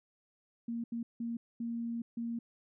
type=tone bursts at uneven times; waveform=sine; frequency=233.1 Hz; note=A#3; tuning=in tune; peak=-34 dBFS; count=5; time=0.68-0.84 / 0.92-1.03 / 1.2-1.37 / 1.6-2.02 / 2.17-2.39 s; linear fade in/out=5 ms; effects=none